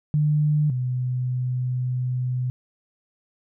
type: tone pair in turn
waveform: sine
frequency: 150 / 126.13 Hz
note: D3 / B2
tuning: +37 / +37 cents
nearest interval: minor third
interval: 300 cents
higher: first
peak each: -17 / -22 dBFS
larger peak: first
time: 0.14-0.7 / 0.7-2.5 s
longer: second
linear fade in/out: 0 ms
effects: none